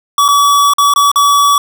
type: tone with dropouts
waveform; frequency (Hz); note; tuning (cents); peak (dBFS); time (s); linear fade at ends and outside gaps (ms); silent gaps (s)
square; 1141; C#6; +50; -7; 0.18-1.58; 2; 0.281-0.286 / 0.736-0.783 / 0.938-0.96 / 1.116-1.158
effects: none